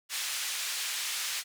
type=band-pass noise; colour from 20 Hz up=pink; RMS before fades=-34 dBFS; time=0.09-1.44 s; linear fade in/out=50 ms; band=2300 to 11000 Hz; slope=12 dB/octave; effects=none